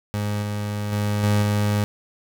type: tone with level steps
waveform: 30% pulse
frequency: 103.8 Hz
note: G#2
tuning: in tune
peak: -20 / -22 / -18 / -14 / -16 dBFS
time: 0.14-1.84 s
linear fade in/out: 0 ms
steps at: 0.42 / 0.92 / 1.23 / 1.42 s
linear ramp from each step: 5 ms
effects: none